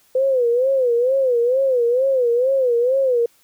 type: tone with vibrato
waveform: sine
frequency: 505 Hz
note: B4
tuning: 39 cents sharp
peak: -14 dBFS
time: 0.15-3.26 s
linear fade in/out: 5 ms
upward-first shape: sine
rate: 2.2 Hz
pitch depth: 130 cents each way
effects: white hiss -57 dBFS RMS until 3.43 s